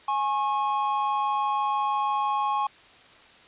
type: tone pair together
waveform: triangle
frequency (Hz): 834.9 / 1089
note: G#5 / C#6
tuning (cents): +9 / -31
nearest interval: perfect fourth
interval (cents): 460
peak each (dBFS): -24 / -24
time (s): 0.08-2.67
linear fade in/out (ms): 5
effects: white hiss -52 dBFS RMS until 3.47 s + resampled to 8000 Hz